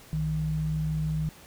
sine tone pair together, 61.73 / 155.56 Hz, B1 / D#3, 0 / 0 cents, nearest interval octave + major third, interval 1600 cents, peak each -34 / -26 dBFS, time 0.13-1.29 s, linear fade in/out 0 ms, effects pink hiss -51 dBFS RMS until 1.46 s

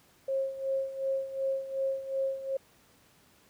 sine tone with tremolo, 538 Hz, C5, 48 cents sharp, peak -26 dBFS, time 0.28-2.57 s, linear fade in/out 5 ms, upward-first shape sine, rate 2.7 Hz, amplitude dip 75%, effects pink hiss -62 dBFS RMS until 3.49 s + high-pass 80 Hz 12 dB/octave

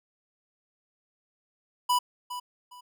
square tone with echo, 987.8 Hz, B5, in tune, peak -22 dBFS, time 1.89-1.99 s, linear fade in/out 10 ms, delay 410 ms, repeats 2, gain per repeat -12 dB, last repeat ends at 2.81 s, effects none

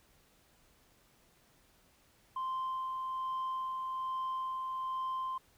sine tone with tremolo, 1043 Hz, C6, 6 cents flat, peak -31 dBFS, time 2.36-5.38 s, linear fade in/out 5 ms, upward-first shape sine, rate 1.2 Hz, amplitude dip 30%, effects tanh soft clip ceiling -32 dBFS + pink hiss -67 dBFS RMS until 5.57 s

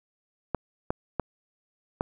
clicks, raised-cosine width 1 ms, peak -12 dBFS, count 4, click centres 0.547 / 0.905 / 1.197 / 2.009 s, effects 9-bit

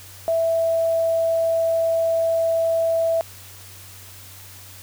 sine tone, 659.3 Hz, E5, in tune, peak -17 dBFS, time 0.28-3.21 s, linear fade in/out 0 ms, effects added 95 Hz sine -45 dBFS peak until 4.82 s + white hiss -43 dBFS RMS until 4.82 s

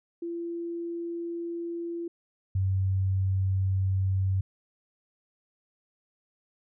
sine tone pair in turn, 340 / 95.41 Hz, F4 / G2, -46 / -46 cents, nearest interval octave + minor seventh, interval 2200 cents, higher first, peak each -31 / -23 dBFS, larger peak second, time 0.22-2.08 / 2.55-4.41 s, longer neither, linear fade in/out 5 ms, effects none

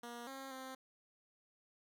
10% pulse tone with pitch steps, 238 / 268.8 / 262.1 Hz, A#3 / C4 / C4, +36 / +47 / +3 cents, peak -38 dBFS, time 0.03-0.75 s, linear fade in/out 5 ms, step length 240 ms, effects none

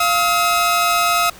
sawtooth tone pair together, 695.5 / 1277 Hz, F5 / D#6, -7 / +45 cents, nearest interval major seventh, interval 1052 cents, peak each -15 / -12 dBFS, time 0-1.3 s, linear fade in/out 5 ms, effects pink hiss -41 dBFS RMS until 1.39 s

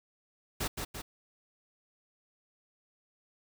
pink noise with echo, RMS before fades -33 dBFS, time 0.6-0.68 s, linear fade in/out 10 ms, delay 170 ms, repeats 2, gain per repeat -4 dB, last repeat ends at 1.02 s, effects none

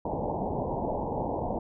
white low-pass noise, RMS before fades -31 dBFS, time 0.05-1.59 s, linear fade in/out 5 ms, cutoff 940 Hz, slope 96 dB/octave, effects none

